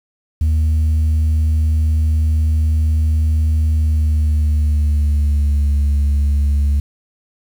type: tone with pitch glide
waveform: sine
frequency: 78 to 71.53 Hz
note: D#2 to D2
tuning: +5 to -45 cents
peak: -9 dBFS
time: 0.41-6.8 s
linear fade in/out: 5 ms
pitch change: -150 cents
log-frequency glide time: 3.71-5.74 s
effects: tanh soft clip ceiling -11 dBFS + 7-bit